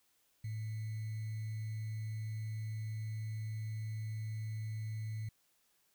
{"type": "tone with sample-and-hold", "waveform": "sine", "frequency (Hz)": 109.2, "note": "A2", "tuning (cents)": -13, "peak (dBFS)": -37, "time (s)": [0.44, 5.29], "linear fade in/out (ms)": 5, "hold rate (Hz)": 2100, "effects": ["white hiss -74 dBFS RMS until 5.94 s"]}